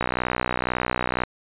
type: click train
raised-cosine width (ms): 0.5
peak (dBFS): -7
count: 77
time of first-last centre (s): 0.01-1.236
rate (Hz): 62
effects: resampled to 8000 Hz